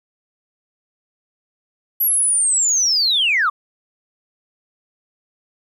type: linear sweep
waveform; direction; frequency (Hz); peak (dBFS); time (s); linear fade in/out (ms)
sine; down; 11840 to 1100; -13; 2-3.5; 10
effects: tanh soft clip ceiling -9 dBFS + 9-bit